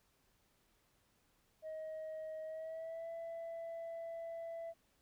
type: tone with pitch glide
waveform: sine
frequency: 630 to 665.5 Hz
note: D#5 to E5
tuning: +21 to +16 cents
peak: -40 dBFS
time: 1.62-4.74 s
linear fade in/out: 50 ms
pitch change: +95 cents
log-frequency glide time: 2.44-3.09 s
effects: tanh soft clip ceiling -41 dBFS + pink hiss -75 dBFS RMS until 5.01 s